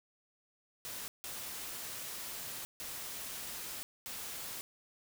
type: noise bursts at uneven times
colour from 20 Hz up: white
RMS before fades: -43 dBFS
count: 4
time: 0.85-1.08 / 1.24-2.65 / 2.8-3.83 / 4.06-4.61 s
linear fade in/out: 0 ms
effects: none